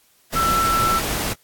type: tone in noise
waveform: sine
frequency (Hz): 1334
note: E6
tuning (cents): +20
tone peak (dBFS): -17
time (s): 0.35-1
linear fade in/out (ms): 20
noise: pink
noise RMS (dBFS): -24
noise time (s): 0.32-1.34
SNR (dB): +4
effects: white hiss -58 dBFS RMS until 1.43 s + AAC 64 kbps